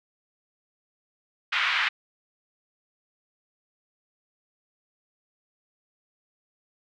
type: band-pass noise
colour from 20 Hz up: pink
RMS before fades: -25 dBFS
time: 1.52-1.89 s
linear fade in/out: 10 ms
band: 1300 to 3200 Hz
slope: 24 dB/octave
effects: none